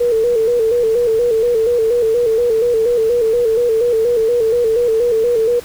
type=tone with vibrato; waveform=sine; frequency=463.2 Hz; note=A#4; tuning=11 cents flat; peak=-11 dBFS; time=0-5.6 s; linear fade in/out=10 ms; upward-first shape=square; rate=4.2 Hz; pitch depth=68 cents each way; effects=pink hiss -36 dBFS RMS until 5.64 s